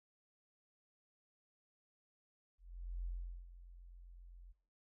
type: tone with ADSR envelope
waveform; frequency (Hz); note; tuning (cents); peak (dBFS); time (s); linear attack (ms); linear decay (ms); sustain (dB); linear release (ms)
sine; 43.79; F1; +5; -38; 2.58-4.53; 470; 410; -15; 21
effects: noise-tail reverb RT60 0.5 s tail -21 dB re dry